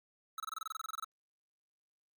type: tone bursts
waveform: square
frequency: 1300 Hz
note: E6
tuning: 24 cents flat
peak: -38 dBFS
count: 15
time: 0.38-1.044 s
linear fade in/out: 2 ms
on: 20 ms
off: 26 ms
effects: Opus 48 kbps